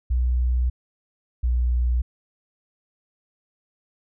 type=tone pair in turn; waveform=sine; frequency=61.74 / 60.82 Hz; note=B1 / B1; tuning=0 / -26 cents; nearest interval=unison; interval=26 cents; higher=first; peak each=-18 dBFS; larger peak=neither; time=0.1-0.7 / 1.43-2.02 s; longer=first; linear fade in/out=10 ms; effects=none